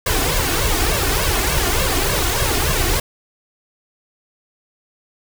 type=noise with flanger; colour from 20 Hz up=pink; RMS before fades=-18 dBFS; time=0.06-3 s; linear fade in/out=5 ms; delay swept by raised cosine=1.8 to 2.79 ms; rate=3.4 Hz; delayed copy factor=+0.75; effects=none